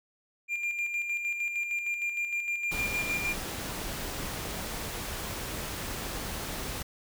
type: tone with tremolo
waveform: triangle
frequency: 2396 Hz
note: D7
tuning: 34 cents sharp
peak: -26 dBFS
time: 0.48-3.36 s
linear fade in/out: 50 ms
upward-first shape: square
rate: 6.5 Hz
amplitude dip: 45%
type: noise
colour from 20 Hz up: pink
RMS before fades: -36 dBFS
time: 2.71-6.83 s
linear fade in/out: 10 ms
effects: none